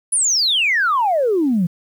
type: exponential sweep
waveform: sine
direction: down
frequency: 10260 to 162.7 Hz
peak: -13 dBFS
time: 0.12-1.67 s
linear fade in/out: 10 ms
effects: tanh soft clip ceiling -9 dBFS + 8-bit